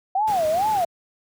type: tone with vibrato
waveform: sine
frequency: 734 Hz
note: F#5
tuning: 14 cents flat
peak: -18 dBFS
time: 0.15-0.85 s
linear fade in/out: 5 ms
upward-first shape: sine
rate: 2.3 Hz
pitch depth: 300 cents each way
type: noise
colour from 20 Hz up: pink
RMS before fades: -35 dBFS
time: 0.27-0.85 s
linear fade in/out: 10 ms
effects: high-pass 100 Hz 12 dB/octave